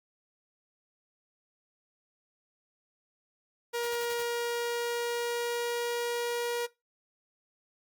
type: tone with pitch glide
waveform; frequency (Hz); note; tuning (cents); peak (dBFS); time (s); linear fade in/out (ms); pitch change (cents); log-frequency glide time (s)
sawtooth; 474 to 477; A#4 to A#4; +29 to +40; -26; 3.73-6.67; 20; +11; 4.54-6.43
type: noise bursts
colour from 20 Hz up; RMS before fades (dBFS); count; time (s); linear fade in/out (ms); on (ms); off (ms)
white; -43; 5; 3.83-4.226; 2; 40; 49
effects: noise-tail reverb RT60 0.2 s tail -19 dB re dry + Opus 48 kbps